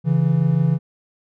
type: tone pair together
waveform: triangle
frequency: 138.59 / 164.81 Hz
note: C#3 / E3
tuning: 0 / 0 cents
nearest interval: minor third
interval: 300 cents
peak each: -16 / -15 dBFS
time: 0.04-0.79 s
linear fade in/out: 50 ms
effects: none